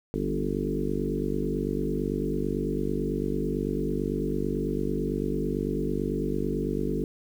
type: harmonic tone with a mistuned harmonic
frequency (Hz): 49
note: G1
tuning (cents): 0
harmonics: 1 / 3 / 4 / 5 / 6 / 7 / 8 / 9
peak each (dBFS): -34 / -34 / -34 / -34 / -34 / -34 / -34 / -34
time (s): 0.14-7.04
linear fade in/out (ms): 0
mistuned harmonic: 5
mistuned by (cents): +18
effects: 9-bit